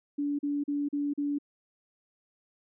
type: tone bursts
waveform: sine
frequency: 288.1 Hz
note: D4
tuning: 33 cents flat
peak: -27 dBFS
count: 5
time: 0.18-1.386 s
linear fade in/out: 10 ms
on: 210 ms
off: 39 ms
effects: none